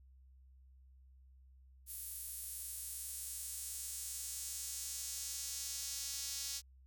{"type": "tone with high-pass filter sweep", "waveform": "sawtooth", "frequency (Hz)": 277.4, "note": "C#4", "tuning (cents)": 1, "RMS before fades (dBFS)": -44, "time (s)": [1.86, 6.62], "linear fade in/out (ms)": 50, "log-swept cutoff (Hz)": [11000, 5400], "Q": 1.6, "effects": ["added 65 Hz sine -59 dBFS peak until 6.86 s"]}